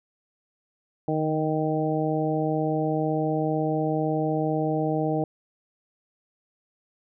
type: harmonic tone with a mistuned harmonic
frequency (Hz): 155.9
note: D#3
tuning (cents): +4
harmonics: 1 / 2 / 3 / 4 / 5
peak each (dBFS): -28 / -27 / -29 / -30 / -31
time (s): 1.08-5.24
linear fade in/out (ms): 2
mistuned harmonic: 1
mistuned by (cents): -23
effects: none